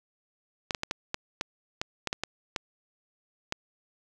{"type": "clicks", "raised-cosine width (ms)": 0.2, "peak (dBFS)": -12, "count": 12, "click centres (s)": [0.708, 0.748, 0.834, 0.911, 1.144, 1.411, 1.815, 2.073, 2.129, 2.236, 2.562, 3.524], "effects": []}